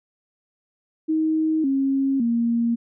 sine tone with pitch steps, 315.4 / 271.4 / 233.6 Hz, D#4 / C#4 / A#3, +24 / -36 / +4 cents, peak -18 dBFS, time 1.08-2.76 s, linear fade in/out 20 ms, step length 560 ms, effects none

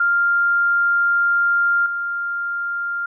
sine tone with level steps, 1396.9 Hz, F6, in tune, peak -14 / -21 dBFS, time 0-3.06 s, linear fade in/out 5 ms, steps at 1.86 s, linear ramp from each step 2 ms, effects none

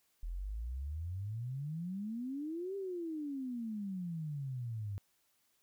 sine exponential two-way sweep, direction up then down, 40.25 to 400 to 97.1 Hz, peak -37 dBFS, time 0.23-4.98 s, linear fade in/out 0 ms, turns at 2.76 s, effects white hiss -75 dBFS RMS until 5.62 s

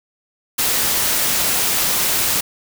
white noise, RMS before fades -18 dBFS, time 0.58-2.41 s, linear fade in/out 10 ms, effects none

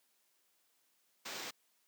white noise with sample-and-hold, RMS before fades -44 dBFS, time 1.25-1.51 s, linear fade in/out 10 ms, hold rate 11025 Hz, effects white hiss -75 dBFS RMS until 1.87 s + high-pass 200 Hz 12 dB/octave

